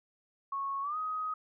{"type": "tone with pitch glide", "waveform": "sine", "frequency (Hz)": [1101, 1257.4], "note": ["C#6", "D#6"], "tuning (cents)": [-12, 18], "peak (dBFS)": -32, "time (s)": [0.52, 1.34], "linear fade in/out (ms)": 5, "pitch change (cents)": 230, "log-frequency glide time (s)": [0.82, 0.97], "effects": []}